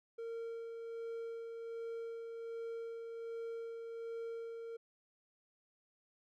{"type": "tone with tremolo", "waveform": "triangle", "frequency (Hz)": 459.6, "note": "A#4", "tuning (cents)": -25, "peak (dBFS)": -38, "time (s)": [0.18, 4.77], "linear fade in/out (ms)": 10, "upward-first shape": "sine", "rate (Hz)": 1.3, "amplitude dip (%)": 35, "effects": []}